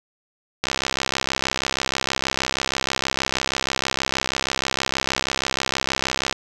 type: click train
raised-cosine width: 0.2 ms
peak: -3 dBFS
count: 378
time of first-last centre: 0.64-6.326 s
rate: 66.3 Hz
effects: none